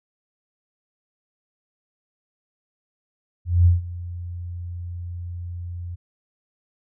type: tone with ADSR envelope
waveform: sine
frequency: 87.4 Hz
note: F2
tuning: 2 cents sharp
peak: -10 dBFS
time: 3.45-5.96 s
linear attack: 210 ms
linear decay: 150 ms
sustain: -19 dB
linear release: 18 ms
effects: none